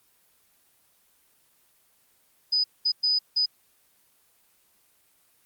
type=tone bursts at uneven times; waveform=sine; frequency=4985 Hz; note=D#8; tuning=2 cents sharp; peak=-20 dBFS; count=4; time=2.52-2.64 / 2.85-2.92 / 3.03-3.19 / 3.36-3.46 s; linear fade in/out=10 ms; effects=white hiss -64 dBFS RMS until 5.45 s + Opus 24 kbps